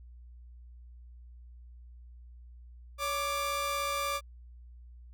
sawtooth tone pair together, 562.7 / 1182 Hz, C#5 / D6, +26 / +11 cents, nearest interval octave + minor second, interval 1285 cents, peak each -32 / -28 dBFS, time 2.98-4.21 s, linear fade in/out 50 ms, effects added 60 Hz sine -48 dBFS peak until 5.13 s

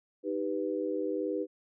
sine chord, Eb augmented, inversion none, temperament equal, 311.1 / 392 / 493.9 Hz, Eb4 / G4 / B4, 0 / 0 / 0 cents, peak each -34 dBFS, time 0.23-1.47 s, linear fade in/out 50 ms, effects none

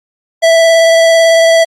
square tone with vibrato, 659.3 Hz, E5, in tune, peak -5 dBFS, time 0.42-1.65 s, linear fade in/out 20 ms, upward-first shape sine, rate 18 Hz, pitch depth 11 cents each way, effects low-pass 8000 Hz 12 dB/octave + Opus 48 kbps

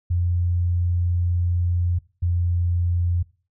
sine tone pair in turn, 87.6 / 87.19 Hz, F2 / F2, +6 / -2 cents, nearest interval unison, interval 8 cents, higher first, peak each -18 dBFS, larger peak neither, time 0.1-1.99 / 2.22-3.23 s, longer first, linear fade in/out 10 ms, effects noise-tail reverb RT60 0.4 s tail -22 dB re dry

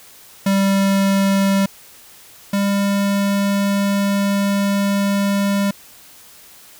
square tone pair in turn, 196 / 199.66 Hz, G3 / G3, 0 / +32 cents, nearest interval unison, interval 32 cents, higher second, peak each -14 / -16 dBFS, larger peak first, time 0.46-1.66 / 2.53-5.71 s, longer second, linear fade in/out 5 ms, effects white hiss -44 dBFS RMS until 6.79 s

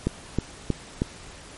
click train, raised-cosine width 3 ms, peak -9 dBFS, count 4, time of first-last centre 0.07-1.019 s, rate 3.16 Hz, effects pink hiss -44 dBFS RMS until 1.57 s + MP3 48 kbps

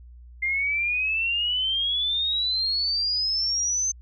sine exponential sweep, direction up, 2093 to 6272 Hz, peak -22 dBFS, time 0.42-3.92 s, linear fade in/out 10 ms, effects added 60 Hz sine -43 dBFS peak until 4.01 s

